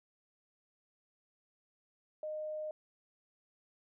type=tone; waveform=sine; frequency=615 Hz; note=D#5; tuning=20 cents flat; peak=-37 dBFS; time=2.23-2.71 s; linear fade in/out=2 ms; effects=none